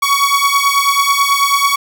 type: beating tone pair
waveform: sawtooth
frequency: 1118 / 1127.2 Hz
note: C#6 / C#6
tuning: +14 / +29 cents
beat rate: 9.2 Hz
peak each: -10 dBFS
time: 0.02-1.76 s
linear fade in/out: 10 ms
effects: none